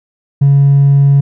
sine tone with hard clipping, 140 Hz, C#3, 18 cents sharp, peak -5 dBFS, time 0.41-1.21 s, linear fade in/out 10 ms, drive 1 dB, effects none

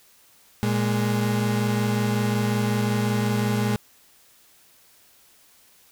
35% pulse tone pair together, 116.57 / 207.7 Hz, A#2 / G#3, 0 / 0 cents, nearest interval minor seventh, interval 1000 cents, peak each -22 dBFS, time 0.63-3.76 s, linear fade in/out 0 ms, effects white hiss -56 dBFS RMS until 5.91 s

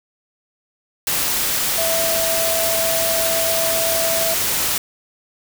sine tone in noise, 659.3 Hz, E5, in tune, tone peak -21 dBFS, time 1.78-4.34 s, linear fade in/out 2 ms, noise white, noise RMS -20 dBFS, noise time 1.07-4.78 s, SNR -4 dB, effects none

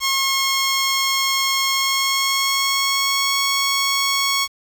10% pulse tone with pitch glide, 1082 to 1104.7 Hz, C#6 to C#6, -42 to -6 cents, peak -9 dBFS, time 0-4.48 s, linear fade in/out 50 ms, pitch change +36 cents, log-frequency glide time 1.72-3.37 s, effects 7-bit

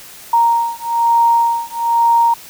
sine beating tone pair, 931 / 932.1 Hz, A#5 / A#5, -2 / 0 cents, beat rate 1.1 Hz, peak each -14 dBFS, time 0.33-2.34 s, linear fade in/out 5 ms, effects white hiss -37 dBFS RMS until 2.49 s

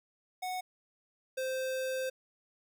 square tone pair in turn, 737 / 521.1 Hz, F#5 / C5, -7 / -7 cents, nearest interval tritone, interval 600 cents, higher first, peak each -35 / -33 dBFS, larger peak second, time 0.42-0.61 / 1.37-2.1 s, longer second, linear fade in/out 10 ms, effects none

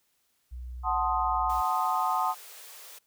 sine tone, 61.74 Hz, B1, in tune, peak -36 dBFS, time 0.51-1.62 s, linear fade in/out 20 ms
sine chord, F# diminished seventh, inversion none, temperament equal, 740 / 880 / 1046.5 / 1244.5 Hz, F#5 / A5 / C6 / Eb6, 0 / 0 / 0 / 0 cents, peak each -30 dBFS, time 0.83-2.35 s, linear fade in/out 50 ms
white high-pass noise, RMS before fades -47 dBFS, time 1.49-2.99 s, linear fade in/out 10 ms, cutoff 390 Hz, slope 96 dB/octave
effects white hiss -72 dBFS RMS until 3.06 s

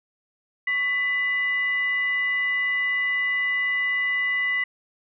sine tone with frequency modulation, 1994 Hz, B6, 16 cents sharp, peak -21 dBFS, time 0.67-4.64 s, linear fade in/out 5 ms, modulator 883 Hz, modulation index 0.29, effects none

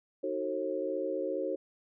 sine chord, D# diminished seventh, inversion none, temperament just, 311.1 / 373.4 / 448 / 537.6 Hz, D#4 / F#4 / A4 / C5, 0 / +16 / +31 / +47 cents, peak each -38 / -36 / -38 / -34 dBFS, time 0.23-1.56 s, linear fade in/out 10 ms, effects none

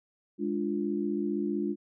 sine chord, D diminished, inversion second, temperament equal, 207.7 / 293.7 / 349.2 Hz, Ab3 / D4 / F4, 0 / 0 / 0 cents, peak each -32 dBFS, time 0.38-1.76 s, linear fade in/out 50 ms, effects none

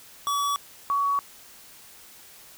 square / sine tone pair in turn, 1139 / 1125.9 Hz, C#6 / C#6, +47 / +27 cents, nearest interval unison, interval 20 cents, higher first, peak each -24 / -21 dBFS, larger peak second, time 0.27-0.56 / 0.9-1.19 s, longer neither, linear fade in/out 0 ms, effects white hiss -49 dBFS RMS until 2.57 s

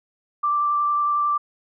sine tone with vibrato, 1174.7 Hz, D6, in tune, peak -18 dBFS, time 0.43-1.38 s, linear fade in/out 10 ms, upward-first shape sine, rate 11 Hz, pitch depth 9 cents each way, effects none

